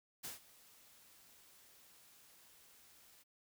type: noise with ADSR envelope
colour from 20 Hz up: white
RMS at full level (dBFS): -44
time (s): 0.23-3.24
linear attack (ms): 20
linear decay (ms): 140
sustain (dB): -20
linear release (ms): 26
effects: none